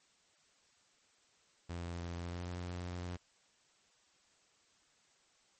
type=tone with pitch glide; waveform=sawtooth; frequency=86.2 to 88.73 Hz; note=F2 to F2; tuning=-22 to +28 cents; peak=-36 dBFS; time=1.69-3.17 s; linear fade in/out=10 ms; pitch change=+50 cents; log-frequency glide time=2.19-2.47 s; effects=white hiss -70 dBFS RMS until 5.59 s + MP3 32 kbps